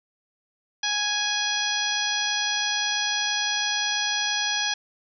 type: harmonic tone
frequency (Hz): 831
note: G#5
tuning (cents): +1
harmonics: 1 / 2 / 3 / 4 / 5 / 6 / 7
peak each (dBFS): -33 / -29 / -33 / -28 / -33 / -32 / -31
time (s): 0.83-4.74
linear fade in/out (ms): 5
effects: none